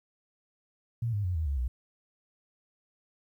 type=tone with pitch steps; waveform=sine; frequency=116.54 / 102.63 / 90.39 / 79.6 / 70.1 / 61.73 Hz; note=A#2 / G#2 / F#2 / D#2 / C#2 / B1; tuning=0 / -20 / -40 / +40 / +20 / 0 cents; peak=-27 dBFS; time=1.02-1.68 s; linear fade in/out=5 ms; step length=110 ms; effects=11-bit